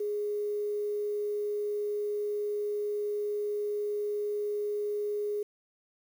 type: tone with quantisation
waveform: sine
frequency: 415.3 Hz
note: G#4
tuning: in tune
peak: -29 dBFS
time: 0-5.43 s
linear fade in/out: 5 ms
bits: 9
effects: none